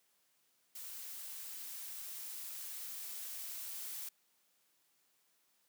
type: noise with level ramp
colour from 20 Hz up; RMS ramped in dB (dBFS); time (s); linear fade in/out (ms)
blue; -47 to -44; 0.75-4.09; 5
effects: white hiss -75 dBFS RMS until 5.68 s + high-pass 150 Hz 12 dB/octave